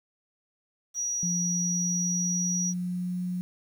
sine tone, 5790 Hz, F#8, 38 cents flat, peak -27 dBFS, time 0.94-2.74 s, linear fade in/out 50 ms
sine tone with pitch glide, 174.61 to 180.14 Hz, F3 to F#3, 0 to -46 cents, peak -28 dBFS, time 1.23-3.41 s, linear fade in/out 0 ms, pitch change +54 cents, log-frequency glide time 1.37-3.2 s
effects 9-bit

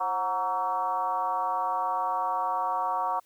sine tone with frequency modulation, 933 Hz, A#5, 1 cent sharp, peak -25 dBFS, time 0-3.2 s, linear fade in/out 10 ms, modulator 199 Hz, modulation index 1.3, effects white hiss -65 dBFS RMS until 3.25 s

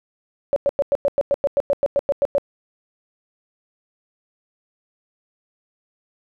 sine tone bursts, 564 Hz, C#5, 30 cents sharp, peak -14 dBFS, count 15, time 0.53-2.382 s, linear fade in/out 0 ms, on 32 ms, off 98 ms, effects none

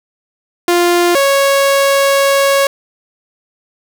sawtooth tone pair in turn, 349.2 / 553.2 Hz, F4 / C#5, 0 / -4 cents, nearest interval minor sixth, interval 796 cents, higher second, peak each -5 dBFS, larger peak neither, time 0.68-1.15 / 1.15-2.67 s, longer second, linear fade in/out 2 ms, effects none

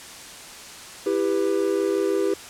triangle chord, E minor, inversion none, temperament just, 329.6 / 395.6 / 494.4 Hz, E4 / G4 / B4, 0 / +16 / +2 cents, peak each -24 / -20 / -25 dBFS, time 1.06-2.34 s, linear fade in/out 5 ms, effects white hiss -40 dBFS RMS until 2.49 s + low-pass 9000 Hz 12 dB/octave

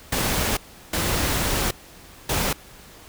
pink noise bursts at uneven times, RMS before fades -23 dBFS, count 3, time 0.12-0.57 / 0.93-1.71 / 2.29-2.53 s, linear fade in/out 5 ms, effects pink hiss -46 dBFS RMS until 3.08 s

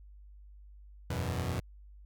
sawtooth chord, E suspended second, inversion none, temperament equal, 82.41 / 92.5 / 123.47 Hz, E2 / F#2 / B2, 0 / 0 / 0 cents, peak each -32 dBFS, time 1.1-1.6 s, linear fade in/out 5 ms, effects added 50 Hz sine -50 dBFS peak until 2.05 s

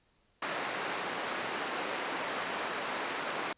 white band-pass noise, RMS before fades -36 dBFS, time 0.42-3.53 s, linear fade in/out 5 ms, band 260 to 1800 Hz, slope 12 dB/octave, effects pink hiss -71 dBFS RMS until 3.57 s + resampled to 8000 Hz

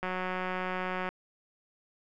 click train, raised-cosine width 0.5 ms, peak -19 dBFS, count 196, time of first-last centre 0.03-1.09 s, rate 184 Hz, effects none

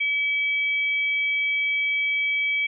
sine tone pair together, 2290 / 3246 Hz, D7 / G#7, -44 / -40 cents, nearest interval tritone, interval 604 cents, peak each -21 / -33 dBFS, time 0-2.67 s, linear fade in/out 10 ms, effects none

